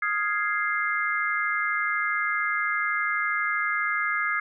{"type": "chord", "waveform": "sine", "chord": "F minor seventh", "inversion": "third", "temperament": "equal", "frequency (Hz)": [1244.5, 1396.9, 1661.2, 2093], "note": ["Eb6", "F6", "Ab6", "C7"], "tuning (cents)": [0, 0, 0, 0], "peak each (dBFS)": [-29, -32, -28, -28], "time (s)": [0.02, 4.4], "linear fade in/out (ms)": 5, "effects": []}